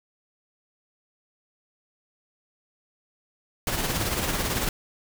pink noise with tremolo, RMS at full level -25 dBFS, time 3.67-4.69 s, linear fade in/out 2 ms, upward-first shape sine, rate 18 Hz, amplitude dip 45%, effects none

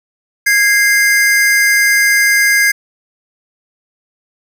square tone pair together, 1645 / 2093 Hz, G#6 / C7, -17 / 0 cents, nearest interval major third, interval 417 cents, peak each -12 dBFS, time 0.46-2.72 s, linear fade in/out 10 ms, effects none

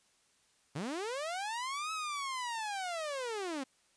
sawtooth linear two-way sweep, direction up then down, 127.8 to 1297 to 254.7 Hz, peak -32 dBFS, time 0.75-3.64 s, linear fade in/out 10 ms, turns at 1.92 s, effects white hiss -70 dBFS RMS until 3.96 s + resampled to 22050 Hz

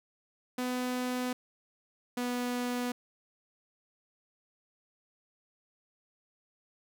sawtooth tone pair in turn, 250.4 / 245.7 Hz, B3 / B3, +24 / -9 cents, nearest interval unison, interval 33 cents, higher first, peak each -27 dBFS, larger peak neither, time 0.58-1.33 / 2.17-2.92 s, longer neither, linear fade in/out 5 ms, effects none

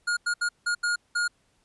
square tone bursts at uneven times, 1429 Hz, F6, 39 cents sharp, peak -24 dBFS, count 6, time 0.07-0.17 / 0.26-0.34 / 0.41-0.49 / 0.66-0.75 / 0.83-0.96 / 1.15-1.28 s, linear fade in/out 10 ms, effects pink hiss -68 dBFS RMS until 1.64 s + resampled to 24000 Hz

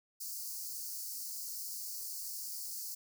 white high-pass noise, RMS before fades -42 dBFS, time 0.2-2.95 s, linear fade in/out 10 ms, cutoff 4400 Hz, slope 96 dB/octave, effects none

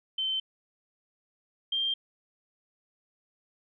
sine tone pair in turn, 3087 / 3179 Hz, G7 / G7, -27 / +24 cents, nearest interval minor second, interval 51 cents, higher second, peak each -27 / -26 dBFS, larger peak second, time 0.18-0.4 / 1.72-1.94 s, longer neither, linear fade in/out 5 ms, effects none

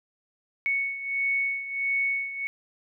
sine beating tone pair, 2217 / 2218.5 Hz, C#7 / C#7, 0 / +1 cents, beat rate 1.5 Hz, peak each -26 / -31 dBFS, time 0.66-2.47 s, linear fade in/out 0 ms, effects none

